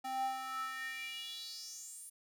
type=tone with high-pass filter sweep; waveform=square; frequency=261.6 Hz; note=C4; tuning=in tune; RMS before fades=-42 dBFS; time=0.04-2.1 s; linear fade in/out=10 ms; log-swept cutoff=600 to 10000 Hz; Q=5.7; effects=none